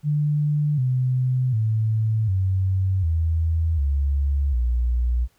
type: tone with pitch steps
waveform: sine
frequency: 148.4 / 127.71 / 109.9 / 94.57 / 81.38 / 70.04 / 60.27 Hz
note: D3 / C3 / A2 / F#2 / E2 / C#2 / B1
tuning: +18 / -42 / -2 / +38 / -22 / +18 / -42 cents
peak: -18 dBFS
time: 0.03-5.28 s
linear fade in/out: 50 ms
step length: 750 ms
effects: pink hiss -63 dBFS RMS until 5.38 s